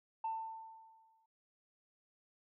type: tone with exponential decay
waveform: sine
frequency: 893 Hz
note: A5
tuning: 25 cents sharp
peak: -33 dBFS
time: 0.24-1.26 s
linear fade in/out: 5 ms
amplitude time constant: 220 ms
effects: tanh soft clip ceiling -31 dBFS